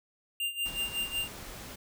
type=tone with tremolo; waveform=square; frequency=2794 Hz; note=F7; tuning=in tune; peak=-29 dBFS; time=0.4-1.28 s; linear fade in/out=2 ms; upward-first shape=sine; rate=5.4 Hz; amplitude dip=80%
type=noise; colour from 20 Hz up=pink; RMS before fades=-44 dBFS; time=0.65-1.76 s; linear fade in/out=10 ms
effects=none